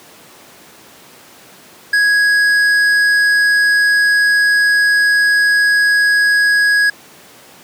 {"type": "tone with tanh clipping", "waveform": "sine", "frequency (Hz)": 1661.2, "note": "G#6", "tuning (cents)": 0, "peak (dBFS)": -11, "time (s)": [1.93, 6.9], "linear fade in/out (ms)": 5, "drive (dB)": 10, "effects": ["pink hiss -41 dBFS RMS until 7.63 s", "high-pass 200 Hz 12 dB/octave"]}